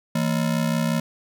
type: ring-modulated tone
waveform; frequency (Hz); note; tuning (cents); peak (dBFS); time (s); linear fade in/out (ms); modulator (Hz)
square; 196; G3; 0; -18; 0.15-1; 5; 32.8
effects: none